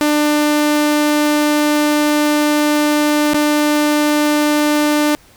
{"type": "tone with dropouts", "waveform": "sawtooth", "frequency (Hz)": 298, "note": "D4", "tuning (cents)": 25, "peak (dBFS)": -8, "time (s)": [0.01, 5.15], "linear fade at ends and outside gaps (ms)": 0, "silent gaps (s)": [3.334, 3.344], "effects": ["pink hiss -47 dBFS RMS until 5.36 s"]}